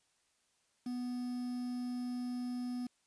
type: tone with quantisation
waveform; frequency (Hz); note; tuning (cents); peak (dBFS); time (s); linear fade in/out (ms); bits
triangle; 246.9; B3; 0; -34; 0.86-2.87; 5; 9
effects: white hiss -75 dBFS RMS until 3.06 s + resampled to 22050 Hz